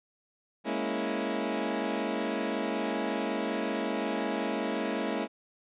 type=chord; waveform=20% pulse; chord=A# half-diminished seventh; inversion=third; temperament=equal; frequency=207.7 / 233.1 / 277.2 / 329.6 Hz; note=G#3 / A#3 / C#4 / E4; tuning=0 / 0 / 0 / 0 cents; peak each=-30 dBFS; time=0.64-5.28 s; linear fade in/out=50 ms; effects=resampled to 8000 Hz